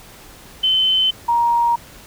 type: tone pair in turn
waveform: sine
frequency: 3061 / 941.6 Hz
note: G7 / A#5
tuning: -42 / +17 cents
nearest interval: octave + minor sixth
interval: 2041 cents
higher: first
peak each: -13 dBFS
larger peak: neither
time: 0.63-1.11 / 1.28-1.76 s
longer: neither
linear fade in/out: 10 ms
effects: pink hiss -42 dBFS RMS until 2.06 s